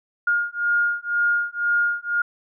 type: beating tone pair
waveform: sine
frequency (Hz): 1419 / 1421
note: F6 / F6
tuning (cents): +27 / +30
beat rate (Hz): 2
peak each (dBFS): -22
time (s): 0.27-2.22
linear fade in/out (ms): 5
effects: none